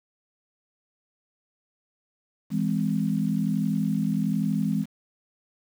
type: chord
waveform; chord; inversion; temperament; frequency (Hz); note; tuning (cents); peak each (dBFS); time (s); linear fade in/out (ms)
sine; E augmented; none; just; 164.81 / 206 / 257.5; E3 / G#3 / B#3; 0 / -14 / -28; -27 / -25 / -29; 2.5-4.86; 50
effects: 8-bit